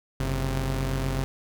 sawtooth tone pair together, 46.88 / 132.6 Hz, F#1 / C3, +23 / +23 cents, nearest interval octave + tritone, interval 1800 cents, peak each -24 dBFS, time 0.2-1.24 s, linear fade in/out 0 ms, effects none

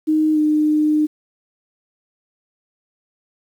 sine tone with pitch glide, 310.2 to 304.2 Hz, D#4 to D#4, -5 to -39 cents, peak -13 dBFS, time 0.07-1.07 s, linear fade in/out 20 ms, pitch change -34 cents, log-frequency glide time 0.33-0.38 s, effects 8-bit

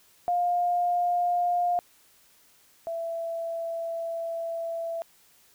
sine tone pair in turn, 706 / 666.4 Hz, F5 / E5, +19 / +19 cents, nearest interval minor second, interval 100 cents, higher first, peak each -22 / -29 dBFS, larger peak first, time 0.28-1.79 / 2.87-5.02 s, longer second, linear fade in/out 0 ms, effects white hiss -60 dBFS RMS until 5.54 s

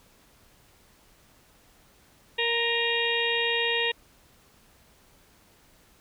harmonic tone with a mistuned harmonic, 466.7 Hz, A#4, 2 cents sharp, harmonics 1 / 2 / 4 / 5 / 6 / 7 / 8, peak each -30 / -35 / -29 / -33 / -29 / -35 / -32 dBFS, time 2.38-3.92 s, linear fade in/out 10 ms, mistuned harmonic 5, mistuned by +59 cents, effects pink hiss -59 dBFS RMS until 6 s

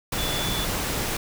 sine tone in noise, 3461 Hz, A7, 29 cents flat, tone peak -30 dBFS, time 0.18-0.65 s, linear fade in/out 5 ms, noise pink, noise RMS -27 dBFS, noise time 0.12-1.17 s, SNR -6 dB, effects none

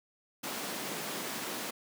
pink high-pass noise, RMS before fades -38 dBFS, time 0.43-1.71 s, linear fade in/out 10 ms, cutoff 190 Hz, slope 24 dB/octave, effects none

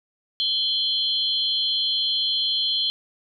sine tone cluster, 3115 / 3349 / 4153 Hz, G7 / G#7 / C8, -12 / +14 / -14 cents, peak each -25 dBFS, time 0.4-2.9 s, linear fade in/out 0 ms, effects none

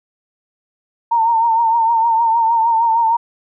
sine tone with vibrato, 915 Hz, A#5, 32 cents flat, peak -11 dBFS, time 1.11-3.17 s, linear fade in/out 10 ms, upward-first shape triangle, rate 6.5 Hz, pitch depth 61 cents each way, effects none

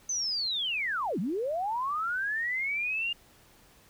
sine linear two-way sweep, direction down then up, 6240 to 158.4 to 2836 Hz, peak -28 dBFS, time 0.09-3.13 s, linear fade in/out 5 ms, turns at 1.19 s, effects pink hiss -59 dBFS RMS until 3.89 s

